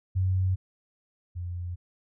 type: tone pair in turn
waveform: sine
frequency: 93.4 / 88.16 Hz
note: F#2 / F2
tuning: +17 / +17 cents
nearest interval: minor second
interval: 100 cents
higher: first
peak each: -22 / -31 dBFS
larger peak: first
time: 0.15-0.56 / 1.35-1.76 s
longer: neither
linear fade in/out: 20 ms
effects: none